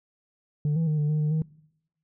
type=tone with pitch steps; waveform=sine; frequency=148.6 / 163.6 / 153.1 / 148.4 / 152.9 / 151.2 / 157.3 Hz; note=D3 / E3 / D#3 / D3 / D#3 / D#3 / D#3; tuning=+21 / -13 / -28 / +18 / -30 / -49 / +19 cents; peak=-19 dBFS; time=0.65-1.42 s; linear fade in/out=2 ms; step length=110 ms; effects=noise-tail reverb RT60 0.8 s tail -24 dB re dry + tanh soft clip ceiling -21 dBFS